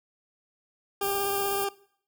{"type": "tone with vibrato", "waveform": "20% pulse", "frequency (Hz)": 398.2, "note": "G4", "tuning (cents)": 27, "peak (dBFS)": -22, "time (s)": [1.01, 1.69], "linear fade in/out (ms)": 5, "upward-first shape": "sine", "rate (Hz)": 16, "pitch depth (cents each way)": 15}
{"type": "band-stop noise", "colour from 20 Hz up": "white", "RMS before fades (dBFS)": -34, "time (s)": [1.02, 1.65], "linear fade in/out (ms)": 10, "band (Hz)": [780, 8800], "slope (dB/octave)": 24}
{"effects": ["noise-tail reverb RT60 0.6 s tail -21 dB re dry"]}